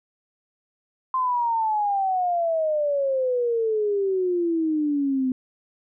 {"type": "exponential sweep", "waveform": "sine", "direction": "down", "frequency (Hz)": [1046.5, 254.2], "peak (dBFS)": -20, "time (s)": [1.14, 5.32], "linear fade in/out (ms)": 2, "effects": []}